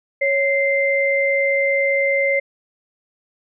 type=tone pair together; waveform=sine; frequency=552.2 / 2085 Hz; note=C#5 / C7; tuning=-7 / -7 cents; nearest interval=octave + major seventh; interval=2300 cents; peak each=-18 dBFS; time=0.21-2.4 s; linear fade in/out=10 ms; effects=none